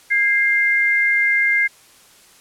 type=tone pair together; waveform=sine; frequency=1637 / 2101 Hz; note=G#6 / C7; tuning=-25 / +7 cents; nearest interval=major third; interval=432 cents; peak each=-19 / -15 dBFS; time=0.1-1.68 s; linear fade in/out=20 ms; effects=white hiss -49 dBFS RMS until 2.4 s + low-pass 11000 Hz 12 dB/octave